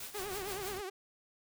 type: noise with tremolo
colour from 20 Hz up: white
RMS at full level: -42 dBFS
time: 0-0.78 s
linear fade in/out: 5 ms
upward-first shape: triangle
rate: 6.3 Hz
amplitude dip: 75%
type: tone with vibrato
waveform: sawtooth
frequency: 392.1 Hz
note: G4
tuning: in tune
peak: -35 dBFS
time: 0.14-0.9 s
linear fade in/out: 10 ms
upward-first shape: triangle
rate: 9.4 Hz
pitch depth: 150 cents each way
type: noise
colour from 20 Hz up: pink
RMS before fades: -49 dBFS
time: 0.19-0.81 s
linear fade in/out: 5 ms
effects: none